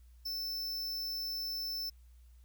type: tone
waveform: square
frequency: 5300 Hz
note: E8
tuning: 9 cents sharp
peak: -36 dBFS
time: 0.25-1.9 s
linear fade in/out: 10 ms
effects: added 60 Hz sine -55 dBFS peak until 2.44 s + white hiss -74 dBFS RMS until 2.44 s